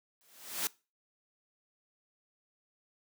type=noise with exponential growth; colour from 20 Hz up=white; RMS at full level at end=-30 dBFS; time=0.21-0.67 s; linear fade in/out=0 ms; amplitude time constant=100 ms; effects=noise-tail reverb RT60 0.3 s tail -22 dB re dry + high-pass 200 Hz 12 dB/octave